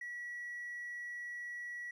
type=tone; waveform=triangle; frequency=1934 Hz; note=B6; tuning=37 cents flat; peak=-38 dBFS; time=0.01-1.91 s; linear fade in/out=5 ms; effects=tanh soft clip ceiling -37 dBFS + resampled to 32000 Hz